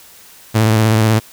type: tone with vibrato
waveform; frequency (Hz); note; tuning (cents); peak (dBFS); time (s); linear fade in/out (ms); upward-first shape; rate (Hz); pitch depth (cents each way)
sawtooth; 110; A2; 0; -6; 0.54-1.2; 20; square; 16; 35
effects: white hiss -42 dBFS RMS until 1.32 s